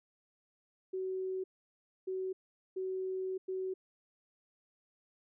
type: tone bursts at uneven times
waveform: sine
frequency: 375.9 Hz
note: F#4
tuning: 27 cents sharp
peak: -34 dBFS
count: 4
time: 0.93-1.44 / 2.07-2.33 / 2.76-3.38 / 3.48-3.74 s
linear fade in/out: 10 ms
effects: none